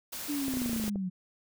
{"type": "noise", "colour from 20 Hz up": "white", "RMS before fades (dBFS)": -39, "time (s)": [0.12, 0.9], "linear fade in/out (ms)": 10}
{"type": "linear sweep", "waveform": "sine", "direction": "down", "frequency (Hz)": [296.8, 178.3], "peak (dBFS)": -30, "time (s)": [0.28, 1.1], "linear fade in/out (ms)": 20}
{"type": "clicks", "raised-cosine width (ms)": 2, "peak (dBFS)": -25, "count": 12, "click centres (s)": [0.482, 0.538, 0.571, 0.618, 0.66, 0.695, 0.732, 0.763, 0.799, 0.84, 0.88, 0.958]}
{"effects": []}